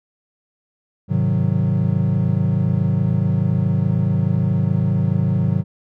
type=chord; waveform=triangle; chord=Ab dominant seventh; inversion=none; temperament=equal; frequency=103.83 / 130.81 / 155.56 / 185 Hz; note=Ab2 / C3 / Eb3 / Gb3; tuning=0 / 0 / 0 / 0 cents; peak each=-19 dBFS; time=1.08-5.64 s; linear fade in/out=50 ms; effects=none